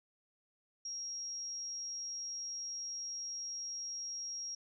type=tone; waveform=sine; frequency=5610 Hz; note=F8; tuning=7 cents sharp; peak=-39 dBFS; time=0.85-4.55 s; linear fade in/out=5 ms; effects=none